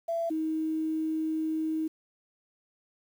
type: tone pair in turn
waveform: sine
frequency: 670 / 316.2 Hz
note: E5 / D#4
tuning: +28 / +28 cents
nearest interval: octave + minor second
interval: 1300 cents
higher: first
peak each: -27 dBFS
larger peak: neither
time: 0.08-0.3 / 0.3-1.88 s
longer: second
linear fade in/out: 10 ms
effects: 9-bit